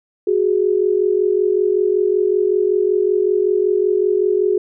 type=tone pair together; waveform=sine; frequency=370 / 415.3 Hz; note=F#4 / G#4; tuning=0 / 0 cents; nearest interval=major second; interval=200 cents; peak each=-16 dBFS; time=0.27-4.58 s; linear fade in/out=5 ms; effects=none